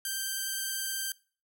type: tone with vibrato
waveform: 5% pulse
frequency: 1568 Hz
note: G6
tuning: in tune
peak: -21 dBFS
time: 0.05-1.12 s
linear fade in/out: 2 ms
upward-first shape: sine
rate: 19 Hz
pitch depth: 14 cents each way
effects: noise-tail reverb RT60 0.4 s tail -23 dB re dry